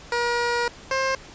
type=tone pair in turn; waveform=15% pulse; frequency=477.5 / 531.2 Hz; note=A#4 / C5; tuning=+42 / +26 cents; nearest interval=major second; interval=184 cents; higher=second; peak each=-15 dBFS; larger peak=neither; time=0.12-0.68 / 0.91-1.15 s; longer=first; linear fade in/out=2 ms; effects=pink hiss -44 dBFS RMS until 1.34 s + resampled to 16000 Hz